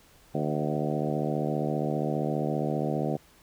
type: harmonic tone with a mistuned harmonic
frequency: 75 Hz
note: D2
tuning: 37 cents sharp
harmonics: 2 / 3 / 4 / 5 / 6 / 7 / 8 / 9 / 10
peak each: -31 / -33 / -34 / -35 / -36 / -36 / -37 / -38 / -38 dBFS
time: 0.34-3.17 s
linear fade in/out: 10 ms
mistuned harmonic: 9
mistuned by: -23 cents
effects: pink hiss -58 dBFS RMS until 3.42 s